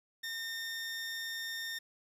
20% pulse tone, 1822 Hz, A#6, 40 cents flat, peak -32 dBFS, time 0.23-1.79 s, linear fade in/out 10 ms, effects resampled to 32000 Hz + 10-bit

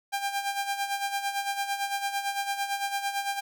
sawtooth tone with tremolo, 797 Hz, G5, 28 cents sharp, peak -22 dBFS, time 0.12-3.41 s, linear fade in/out 20 ms, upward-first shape sine, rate 8.9 Hz, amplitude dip 65%, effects none

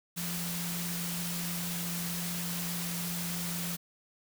sine tone in noise, 173 Hz, F3, 16 cents flat, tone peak -36 dBFS, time 0.16-3.77 s, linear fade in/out 20 ms, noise white, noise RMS -37 dBFS, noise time 0.16-3.77 s, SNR -2 dB, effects none

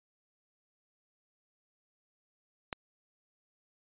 click, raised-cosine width 0.3 ms, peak -18 dBFS, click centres 2.728 s, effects resampled to 8000 Hz

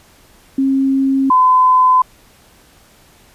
sine tone pair in turn, 269.4 / 1017.1 Hz, C#4 / C6, -49 / -49 cents, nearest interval octave + major seventh, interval 2300 cents, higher second, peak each -11 / -7 dBFS, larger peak second, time 0.58-1.3 / 1.3-2.02 s, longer neither, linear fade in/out 5 ms, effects pink hiss -48 dBFS RMS until 3.34 s + resampled to 32000 Hz

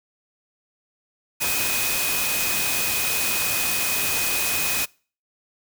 sine tone in noise, 2504 Hz, D#7, 10 cents sharp, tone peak -28 dBFS, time 1.4-4.86 s, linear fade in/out 20 ms, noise white, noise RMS -24 dBFS, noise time 1.4-4.86 s, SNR -7 dB, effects noise-tail reverb RT60 0.4 s tail -25 dB re dry

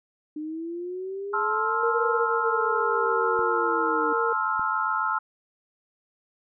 sine linear two-way sweep, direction up then down, 300.3 to 488.2 to 300.3 Hz, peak -30 dBFS, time 0.36-4.13 s, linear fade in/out 5 ms, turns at 2.06 s
sine chord, F major seventh, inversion first, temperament just, 873.1 / 1047.7 / 1309.6 / 1396.9 Hz, A5 / C6 / E6 / F6, -14 / +2 / -12 / 0 cents, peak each -30 / -30 / -27 / -28 dBFS, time 1.33-5.19 s, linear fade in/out 10 ms
sine tone with tremolo, 462 Hz, A#4, 16 cents flat, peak -25 dBFS, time 1.83-4.33 s, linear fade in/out 5 ms, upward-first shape sine, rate 0.87 Hz, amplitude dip 25%
clicks, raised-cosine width 3 ms, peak -30 dBFS, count 2, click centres 3.392 / 4.595 s
effects none

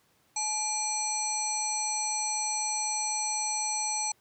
harmonic tone with a mistuned harmonic, 854 Hz, G#5, 48 cents sharp, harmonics 1 / 3 / 5 / 7 / 9 / 10, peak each -34 / -41 / -37 / -32 / -34 / -44 dBFS, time 0.36-4.12 s, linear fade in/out 5 ms, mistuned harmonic 3, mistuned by -120 cents, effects pink hiss -67 dBFS RMS until 4.2 s + high-pass 100 Hz 12 dB/octave

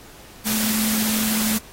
sine tone in noise, 217.2 Hz, A3, 22 cents flat, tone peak -22 dBFS, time 0.45-1.59 s, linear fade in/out 20 ms, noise white, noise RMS -24 dBFS, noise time 0.45-1.59 s, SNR -1 dB, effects pink hiss -45 dBFS RMS until 1.72 s + AAC 48 kbps

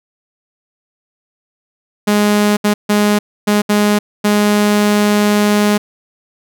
sawtooth tone bursts at uneven times, 207.7 Hz, G#3, in tune, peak -6 dBFS, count 6, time 2.07-2.57 / 2.64-2.74 / 2.89-3.19 / 3.47-3.62 / 3.69-3.99 / 4.24-5.78 s, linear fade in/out 10 ms, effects none

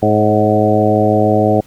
harmonic tone with a mistuned harmonic, 106.3 Hz, G#2, 41 cents sharp, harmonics 1 / 2 / 3 / 4 / 5 / 6 / 7, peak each -17 / -17 / -17 / -17 / -17 / -17 / -17 dBFS, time 0.02-1.61 s, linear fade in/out 10 ms, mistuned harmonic 5, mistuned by +27 cents, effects pink hiss -47 dBFS RMS until 1.66 s

